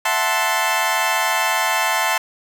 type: chord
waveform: 20% pulse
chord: F# half-diminished seventh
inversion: third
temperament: equal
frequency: 659.3 / 740 / 880 / 1046.5 Hz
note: E5 / F#5 / A5 / C6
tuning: 0 / 0 / 0 / 0 cents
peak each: -20 / -20 / -16 / -17 dBFS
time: 0.05-2.18 s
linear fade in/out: 5 ms
effects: none